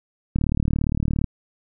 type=click train; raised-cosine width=5 ms; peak=-9 dBFS; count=34; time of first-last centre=0.36-1.242 s; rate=37.4 Hz; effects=none